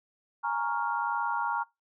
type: chord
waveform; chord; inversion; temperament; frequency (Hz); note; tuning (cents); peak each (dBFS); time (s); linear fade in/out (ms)
sine; Bb minor seventh; third; equal; 830.6 / 932.3 / 1108.7 / 1396.9; Ab5 / Bb5 / Db6 / F6; 0 / 0 / 0 / 0; -35 / -30 / -35 / -34; 0.43-1.64; 20
effects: noise-tail reverb RT60 0.2 s tail -22 dB re dry